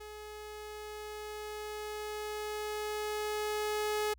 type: tone with level ramp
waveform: sawtooth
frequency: 423.2 Hz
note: G#4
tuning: 33 cents sharp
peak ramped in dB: -41 to -26 dBFS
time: 0-4.14 s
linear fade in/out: 10 ms
effects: added 60 Hz sine -56 dBFS peak until 4.18 s